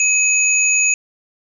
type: tone pair together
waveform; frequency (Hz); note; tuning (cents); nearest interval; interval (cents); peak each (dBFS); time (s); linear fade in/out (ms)
sine; 2545 / 6794; D#7 / G#8; +39 / +38; octave + perfect fourth; 1699; -15 / -15; 0-0.94; 2
effects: none